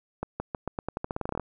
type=accelerating click train; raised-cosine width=1 ms; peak=-16 dBFS; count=17; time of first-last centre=0.23-1.397 s; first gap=170 ms; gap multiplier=0.87; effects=none